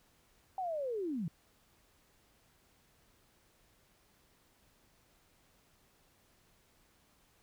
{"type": "linear sweep", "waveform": "sine", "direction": "down", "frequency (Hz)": [774, 147.2], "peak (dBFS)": -34, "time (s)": [0.58, 1.28], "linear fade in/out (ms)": 2, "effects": ["pink hiss -69 dBFS RMS until 7.42 s"]}